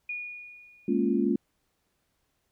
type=tone with exponential decay; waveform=sine; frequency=2447 Hz; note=D#7; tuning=29 cents flat; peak=-30 dBFS; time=0.09-1.24 s; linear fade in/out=5 ms; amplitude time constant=250 ms
type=chord; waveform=sine; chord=Bb minor seventh; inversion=third; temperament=equal; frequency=207.7 / 233.1 / 277.2 / 349.2 Hz; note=Ab3 / Bb3 / Db4 / F4; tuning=0 / 0 / 0 / 0 cents; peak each=-28 dBFS; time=0.88-1.36 s; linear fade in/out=5 ms
effects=pink hiss -75 dBFS RMS until 2.51 s